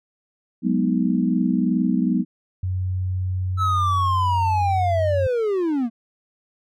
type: chord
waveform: sine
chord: G# minor seventh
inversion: third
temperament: equal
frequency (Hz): 185 / 207.7 / 246.9 / 311.1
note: F#3 / G#3 / B3 / D#4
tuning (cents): 0 / 0 / 0 / 0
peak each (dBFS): -22 / -24 / -21 / -26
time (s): 0.62-2.25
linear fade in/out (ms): 50
type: tone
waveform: sine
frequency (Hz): 92.5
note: F#2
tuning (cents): 0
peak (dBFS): -21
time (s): 2.63-5.27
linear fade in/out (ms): 5
type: linear sweep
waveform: triangle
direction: down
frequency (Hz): 1318.5 to 220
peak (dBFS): -17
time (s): 3.57-5.9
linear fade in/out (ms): 50
effects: none